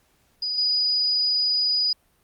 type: tone with level steps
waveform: sine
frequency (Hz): 4937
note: D#8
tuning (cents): -14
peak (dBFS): -24 / -19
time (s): 0.42-1.93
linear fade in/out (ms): 5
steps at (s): 0.58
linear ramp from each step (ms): 2
effects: pink hiss -64 dBFS RMS until 2.23 s + Opus 48 kbps